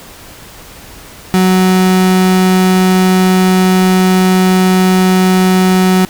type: tone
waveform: 35% pulse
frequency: 185.7 Hz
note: F#3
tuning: 7 cents sharp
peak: -5 dBFS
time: 1.34-6.05 s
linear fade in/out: 0 ms
effects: pink hiss -34 dBFS RMS until 6.09 s